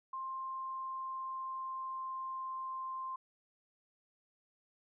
sine tone with pitch glide, 1055 to 1048.3 Hz, C6 to C6, +14 to +3 cents, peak -38 dBFS, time 0.13-3.16 s, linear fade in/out 5 ms, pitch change -11 cents, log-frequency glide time 0.36-2.93 s, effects none

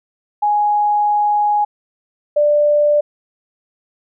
sine tone pair in turn, 832 / 590.7 Hz, G#5 / D5, +3 / +10 cents, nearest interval tritone, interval 593 cents, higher first, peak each -12 / -10 dBFS, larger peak second, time 0.42-1.65 / 2.36-3.01 s, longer first, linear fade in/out 10 ms, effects none

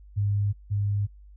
sine tone pair in turn, 101.8 / 101.8 Hz, G#2 / G#2, -34 / -34 cents, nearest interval unison, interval 0 cents, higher neither, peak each -22 / -23 dBFS, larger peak first, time 0.16-0.53 / 0.7-1.07 s, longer neither, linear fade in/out 20 ms, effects noise-tail reverb RT60 0.1 s tail -22 dB re dry + added 50 Hz sine -46 dBFS peak until 1.36 s

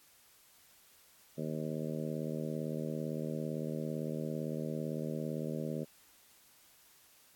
harmonic tone, 77.78 Hz, D#2, in tune, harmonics 2 / 3 / 4 / 5 / 6 / 7 / 8, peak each -39 / -40 / -45 / -44 / -45 / -44 / -48 dBFS, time 1.37-5.85 s, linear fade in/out 20 ms, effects white hiss -63 dBFS RMS until 7.35 s + AAC 64 kbps

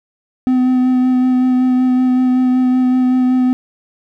triangle tone with vibrato, 254.1 Hz, B3, 49 cents sharp, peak -8 dBFS, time 0.47-3.53 s, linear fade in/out 0 ms, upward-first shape sine, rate 5.3 Hz, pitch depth 14 cents each way, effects none

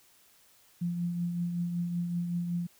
sine tone with tremolo, 173.6 Hz, F3, 10 cents flat, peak -27 dBFS, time 0.81-2.67 s, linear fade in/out 10 ms, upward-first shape triangle, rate 5.3 Hz, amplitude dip 45%, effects white hiss -62 dBFS RMS until 2.79 s

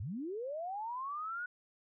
sine linear sweep, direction up, 79.6 to 1480 Hz, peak -37 dBFS, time 0-1.46 s, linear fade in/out 5 ms, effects none

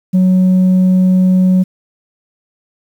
sine tone, 185 Hz, F#3, in tune, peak -4 dBFS, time 0.13-1.64 s, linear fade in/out 20 ms, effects tanh soft clip ceiling -6 dBFS + 7-bit

